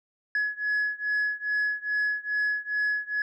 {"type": "beating tone pair", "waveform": "sine", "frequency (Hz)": [1690, 1692.4], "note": ["G#6", "G#6"], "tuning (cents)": [30, 32], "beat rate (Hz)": 2.4, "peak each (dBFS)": [-26, -27], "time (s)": [0.35, 3.22], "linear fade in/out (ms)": 2, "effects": ["tanh soft clip ceiling -21 dBFS"]}